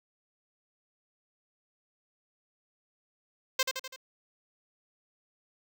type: tone with echo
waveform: 5% pulse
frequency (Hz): 523.3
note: C5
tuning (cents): 0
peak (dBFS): -12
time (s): 3.59-3.63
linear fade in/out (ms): 5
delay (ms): 83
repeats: 4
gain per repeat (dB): -5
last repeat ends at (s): 3.962
effects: none